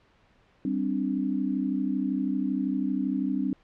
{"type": "chord", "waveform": "sine", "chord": "G suspended fourth", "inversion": "none", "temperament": "just", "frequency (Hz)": [196, 261.3, 294], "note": ["G3", "C4", "D4"], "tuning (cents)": [0, -2, 2], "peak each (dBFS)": [-30, -28, -30], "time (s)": [0.65, 3.53], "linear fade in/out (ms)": 2, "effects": ["pink hiss -62 dBFS RMS until 3.63 s", "low-pass 3000 Hz 12 dB/octave"]}